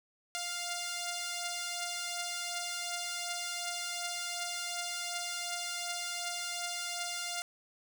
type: beating tone pair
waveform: 5% pulse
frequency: 698.5 / 701.2 Hz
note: F5 / F5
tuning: 0 / +7 cents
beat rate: 2.7 Hz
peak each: -31 / -25 dBFS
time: 0.35-7.42 s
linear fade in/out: 0 ms
effects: none